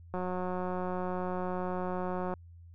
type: click train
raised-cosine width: 1 ms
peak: -22 dBFS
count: 401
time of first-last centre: 0.14-2.338 s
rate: 182 Hz
effects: added 85 Hz sine -49 dBFS peak until 2.74 s